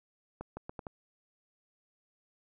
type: accelerating click train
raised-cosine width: 1 ms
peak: -26 dBFS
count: 5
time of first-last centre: 0.41-0.868 s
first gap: 160 ms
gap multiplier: 0.78
effects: none